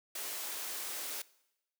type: high-pass noise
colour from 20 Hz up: white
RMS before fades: -40 dBFS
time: 0.15-1.22 s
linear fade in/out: 5 ms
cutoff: 300 Hz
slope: 24 dB/octave
effects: noise-tail reverb RT60 0.9 s tail -21 dB re dry